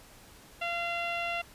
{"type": "tone with low-pass filter", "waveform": "sawtooth", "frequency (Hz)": 687, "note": "F5", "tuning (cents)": -29, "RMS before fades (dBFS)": -33, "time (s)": [0.61, 1.42], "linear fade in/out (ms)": 10, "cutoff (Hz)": 2800, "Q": 4.1, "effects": ["pink hiss -54 dBFS RMS until 1.54 s", "resampled to 32000 Hz"]}